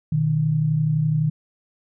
sine tone pair together, 122.63 / 154.5 Hz, B2 / D#3, -12 / -12 cents, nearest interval major third, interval 400 cents, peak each -25 / -18 dBFS, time 0.12-1.3 s, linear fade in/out 5 ms, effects none

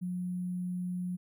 sine tone with sample-and-hold, 179.9 Hz, F#3, 48 cents flat, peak -32 dBFS, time 0.01-1.17 s, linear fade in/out 20 ms, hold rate 11025 Hz, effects none

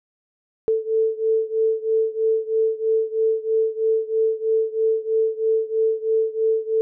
sine beating tone pair, 442.1 / 445.2 Hz, A4 / A4, +8 / +20 cents, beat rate 3.1 Hz, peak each -20 / -22 dBFS, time 0.68-6.81 s, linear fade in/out 0 ms, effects none

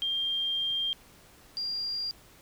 sine tone pair in turn, 3193 / 4784 Hz, G7 / D8, +31 / +31 cents, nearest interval perfect fifth, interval 700 cents, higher second, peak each -27 / -30 dBFS, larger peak first, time 0.02-0.93 / 1.57-2.11 s, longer first, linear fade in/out 0 ms, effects pink hiss -56 dBFS RMS until 2.41 s

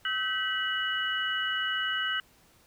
sine tone cluster, 1295 / 1537 / 1956 / 2939 Hz, E6 / G6 / B6 / F#7, -31 / -35 / -17 / -12 cents, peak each -36 / -31 / -37 / -31 dBFS, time 0.05-2.2 s, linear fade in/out 2 ms, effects pink hiss -61 dBFS RMS until 2.66 s

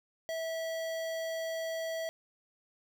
square tone with notch filter, 652 Hz, E5, 19 cents flat, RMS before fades -36 dBFS, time 0.29-2.09 s, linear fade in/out 0 ms, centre 10000 Hz, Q 1.9, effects none

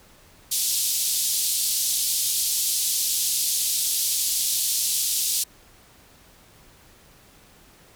white band-pass noise, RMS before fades -24 dBFS, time 0.51-5.44 s, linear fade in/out 10 ms, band 3600 to 13000 Hz, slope 24 dB/octave, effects pink hiss -53 dBFS RMS until 7.95 s

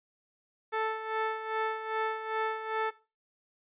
15% pulse tone with tremolo, 440 Hz, A4, in tune, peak -21 dBFS, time 0.72-2.91 s, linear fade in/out 20 ms, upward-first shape sine, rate 2.5 Hz, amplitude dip 65%, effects noise-tail reverb RT60 0.3 s tail -18 dB re dry + resampled to 8000 Hz

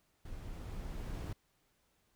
brown noise with level ramp, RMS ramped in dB -46 to -39 dBFS, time 0.25-1.33 s, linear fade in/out 5 ms, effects pink hiss -75 dBFS RMS until 2.15 s

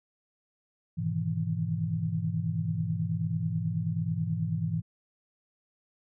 sine chord, E major seventh, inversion first, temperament equal, 103.83 / 123.47 / 155.56 / 164.81 Hz, G#2 / B2 / D#3 / E3, 0 / 0 / 0 / 0 cents, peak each -33 / -36 / -35 / -30 dBFS, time 0.97-4.82 s, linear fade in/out 20 ms, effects none

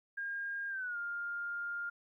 sine tone with pitch glide, 1615 to 1405.9 Hz, G#6 to F6, -49 to +11 cents, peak -36 dBFS, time 0.17-1.9 s, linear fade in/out 10 ms, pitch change -240 cents, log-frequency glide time 0.69-0.97 s, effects 13-bit

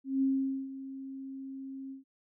sine tone with ADSR envelope, 268.5 Hz, C4, 45 cents sharp, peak -24 dBFS, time 0.04-2.04 s, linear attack 180 ms, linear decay 460 ms, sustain -15 dB, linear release 130 ms, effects none

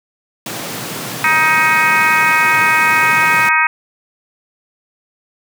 pink high-pass noise, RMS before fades -25 dBFS, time 0.46-3.49 s, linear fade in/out 2 ms, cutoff 110 Hz, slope 96 dB/octave
harmonic tone, 314.5 Hz, D#4, 19 cents sharp, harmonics 3 / 4 / 5 / 6 / 7 / 8, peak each -17 / -17 / -17 / -17 / -17 / -17 dBFS, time 1.24-3.67 s, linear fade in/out 2 ms
effects none

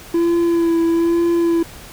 triangle tone with vibrato, 336.6 Hz, E4, 36 cents sharp, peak -11 dBFS, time 0.14-1.63 s, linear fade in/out 5 ms, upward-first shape sine, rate 1.1 Hz, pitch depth 23 cents each way, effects pink hiss -38 dBFS RMS until 1.92 s

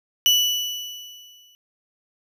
35% pulse tone with exponential decay, 2960 Hz, F#7, in tune, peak -11 dBFS, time 0.26-1.55 s, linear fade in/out 0 ms, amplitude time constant 280 ms, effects none

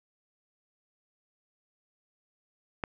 click, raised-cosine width 0.5 ms, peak -16 dBFS, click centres 2.838 s, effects none

